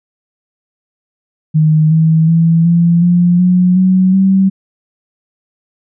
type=tone with pitch steps; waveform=sine; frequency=155.56 / 160.3 / 165.19 / 170.23 / 175.42 / 180.77 / 186.28 / 191.96 Hz; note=D#3 / E3 / E3 / F3 / F3 / F#3 / F#3 / G3; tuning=0 / -48 / +4 / -44 / +8 / -40 / +12 / -36 cents; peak=-6 dBFS; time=1.54-4.5 s; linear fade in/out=20 ms; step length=370 ms; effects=none